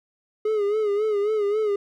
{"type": "tone with vibrato", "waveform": "triangle", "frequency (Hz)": 419.2, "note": "G#4", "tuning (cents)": 16, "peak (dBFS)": -18, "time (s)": [0.45, 1.76], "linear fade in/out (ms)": 5, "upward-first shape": "sine", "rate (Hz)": 3.7, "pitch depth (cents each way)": 74, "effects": []}